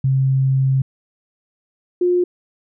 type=tone pair in turn; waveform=sine; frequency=133.5 / 356.4 Hz; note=C3 / F4; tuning=+35 / +35 cents; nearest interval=octave + perfect fourth; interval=1700 cents; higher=second; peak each=-13 dBFS; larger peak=neither; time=0.04-0.82 / 2.01-2.24 s; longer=first; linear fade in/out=5 ms; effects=none